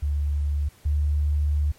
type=tone pair in turn; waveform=sine; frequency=72.6 / 73.74 Hz; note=D2 / D2; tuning=-19 / +8 cents; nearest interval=unison; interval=27 cents; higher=second; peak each=-21 / -19 dBFS; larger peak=second; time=0.02-0.69 / 0.85-1.72 s; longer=second; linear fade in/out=10 ms; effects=pink hiss -55 dBFS RMS until 1.78 s + MP3 64 kbps